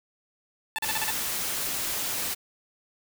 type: tone bursts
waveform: 15% pulse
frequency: 880 Hz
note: A5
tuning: in tune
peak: -21 dBFS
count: 6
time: 0.76-1.105 s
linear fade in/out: 0 ms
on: 25 ms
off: 39 ms
type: noise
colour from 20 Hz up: white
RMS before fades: -30 dBFS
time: 0.82-2.35 s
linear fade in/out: 20 ms
effects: none